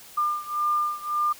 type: beating tone pair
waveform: sine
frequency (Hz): 1200 / 1201.8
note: D6 / D6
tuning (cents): +37 / +40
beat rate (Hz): 1.8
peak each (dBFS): -25 / -27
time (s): 0.17-1.33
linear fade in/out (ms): 10
effects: white hiss -47 dBFS RMS until 1.39 s